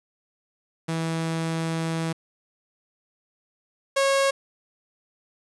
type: tone pair in turn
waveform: sawtooth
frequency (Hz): 163.3 / 547.4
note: E3 / C#5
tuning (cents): -16 / -22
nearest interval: octave + major sixth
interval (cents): 2094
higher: second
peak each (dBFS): -21 / -15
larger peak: second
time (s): 0.88-2.13 / 3.96-4.31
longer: first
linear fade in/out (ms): 10
effects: resampled to 24000 Hz + 8-bit